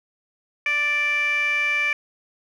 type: tone with band-pass filter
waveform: 15% pulse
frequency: 587.3 Hz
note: D5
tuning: in tune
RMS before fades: -22 dBFS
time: 0.66-1.93 s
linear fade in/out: 2 ms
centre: 2200 Hz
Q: 9.3
effects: none